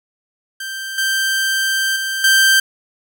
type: tone with level steps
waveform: sawtooth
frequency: 1568 Hz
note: G6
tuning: in tune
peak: -21 / -12 / -16 / -6 dBFS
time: 0.6-2.6 s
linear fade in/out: 5 ms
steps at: 0.98 / 1.96 / 2.24 s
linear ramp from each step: 2 ms
effects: none